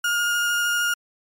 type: tone with vibrato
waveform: 35% pulse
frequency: 1422 Hz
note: F6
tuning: 31 cents sharp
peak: -18 dBFS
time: 0.04-0.94 s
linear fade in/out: 5 ms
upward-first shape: square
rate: 13 Hz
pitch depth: 9 cents each way
effects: MP3 96 kbps